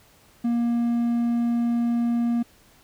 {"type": "tone", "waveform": "triangle", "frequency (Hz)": 236.1, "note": "A#3", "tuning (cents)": 22, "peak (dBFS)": -18, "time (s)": [0.44, 2.43], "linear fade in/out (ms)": 10, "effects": ["pink hiss -56 dBFS RMS until 2.83 s"]}